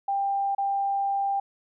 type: tone with dropouts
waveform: sine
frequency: 793 Hz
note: G5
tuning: 20 cents sharp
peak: -23 dBFS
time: 0.08-1.4 s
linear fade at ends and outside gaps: 5 ms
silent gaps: 0.55-0.581 s
effects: none